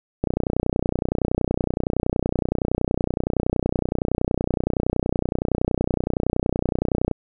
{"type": "click train", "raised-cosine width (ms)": 2, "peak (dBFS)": -7, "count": 212, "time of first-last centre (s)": [0.24, 7.113], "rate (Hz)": 30.7, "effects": []}